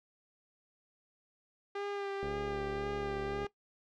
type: tone with vibrato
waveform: sawtooth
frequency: 400 Hz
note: G4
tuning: 35 cents sharp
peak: -32 dBFS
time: 1.75-3.47 s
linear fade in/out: 5 ms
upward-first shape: sine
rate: 1.9 Hz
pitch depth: 23 cents each way
type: click train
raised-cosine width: 2 ms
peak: -29 dBFS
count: 89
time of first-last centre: 2.23-3.445 s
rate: 72.4 Hz
effects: noise-tail reverb RT60 0.1 s tail -17 dB re dry + low-pass 3000 Hz 12 dB/octave